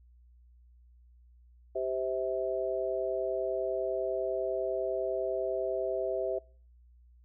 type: harmonic tone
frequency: 130 Hz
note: C3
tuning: 11 cents flat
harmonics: 3 / 4 / 5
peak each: -34 / -35 / -33 dBFS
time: 1.75-6.39 s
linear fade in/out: 10 ms
effects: noise-tail reverb RT60 0.5 s tail -26 dB re dry + added 60 Hz sine -56 dBFS peak until 7.24 s